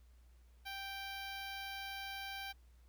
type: tone with notch filter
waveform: 10% pulse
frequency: 784 Hz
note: G5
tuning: in tune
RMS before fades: -45 dBFS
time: 0.65-2.53 s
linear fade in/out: 20 ms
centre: 8300 Hz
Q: 0.85
effects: added 60 Hz sine -60 dBFS peak until 2.88 s + pink hiss -75 dBFS RMS until 2.88 s